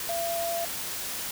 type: tone in noise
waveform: sine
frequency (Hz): 678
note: E5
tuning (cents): +49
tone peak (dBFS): -28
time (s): 0.09-0.65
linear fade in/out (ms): 2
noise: white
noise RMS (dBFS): -34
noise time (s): 0-1.31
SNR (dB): +3
effects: none